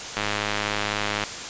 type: click train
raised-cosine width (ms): 0.3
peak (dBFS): -8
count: 112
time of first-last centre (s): 0.17-1.237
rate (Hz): 104
effects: white hiss -33 dBFS RMS until 1.49 s + resampled to 16000 Hz